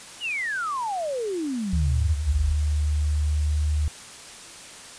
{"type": "exponential sweep", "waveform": "sine", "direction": "down", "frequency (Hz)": [3023, 38.89], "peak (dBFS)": -25, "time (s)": [0.2, 2.56], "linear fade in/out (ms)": 50}
{"type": "tone with pitch glide", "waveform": "sine", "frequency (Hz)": [75, 75.52], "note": ["D2", "D2"], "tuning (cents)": [37, 49], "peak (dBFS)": -20, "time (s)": [1.73, 3.88], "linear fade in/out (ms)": 0, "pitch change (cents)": 12, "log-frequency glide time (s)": [3.05, 3.57]}
{"effects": ["white hiss -42 dBFS RMS until 4.98 s", "resampled to 22050 Hz"]}